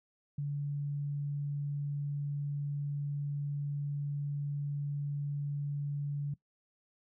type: tone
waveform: sine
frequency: 143.8 Hz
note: D3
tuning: 36 cents flat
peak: -32 dBFS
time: 0.38-6.34 s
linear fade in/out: 5 ms
effects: noise-tail reverb RT60 0.1 s tail -19 dB re dry

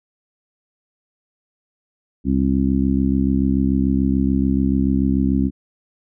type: harmonic tone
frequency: 66.9 Hz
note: C2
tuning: 39 cents sharp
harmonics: 1 / 2 / 3 / 4 / 5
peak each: -22 / -26 / -19 / -19 / -28 dBFS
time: 2.24-5.51 s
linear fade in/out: 50 ms
effects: none

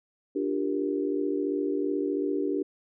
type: chord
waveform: sine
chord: G minor seventh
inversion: second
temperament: equal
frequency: 293.7 / 349.2 / 392 / 466.2 Hz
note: D4 / F4 / G4 / Bb4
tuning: 0 / 0 / 0 / 0 cents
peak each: -29 / -35 / -29 / -35 dBFS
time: 0.35-2.63 s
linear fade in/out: 10 ms
effects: none

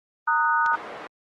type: chord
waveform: sine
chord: D# minor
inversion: second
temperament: equal with one note detuned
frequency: 921.6 / 1244.5 / 1480 Hz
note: A#5 / D#6 / F#6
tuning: -20 / 0 / 0 cents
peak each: -23 dBFS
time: 0.27-0.76 s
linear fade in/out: 10 ms
type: click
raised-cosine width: 0.2 ms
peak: -18 dBFS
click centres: 0.662 s
type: band-pass noise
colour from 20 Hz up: pink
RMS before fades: -38 dBFS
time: 0.73-1.07 s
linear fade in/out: 2 ms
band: 450 to 1600 Hz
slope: 12 dB/octave
effects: Opus 24 kbps

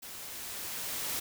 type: noise with level ramp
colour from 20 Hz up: white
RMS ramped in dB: -45 to -34 dBFS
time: 0.02-1.2 s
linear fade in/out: 10 ms
effects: none

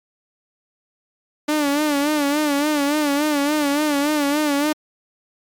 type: tone with vibrato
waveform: sawtooth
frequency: 293 Hz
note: D4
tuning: 4 cents flat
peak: -13 dBFS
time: 1.48-4.73 s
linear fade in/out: 10 ms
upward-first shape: sine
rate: 3.5 Hz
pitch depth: 76 cents each way
effects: MP3 96 kbps

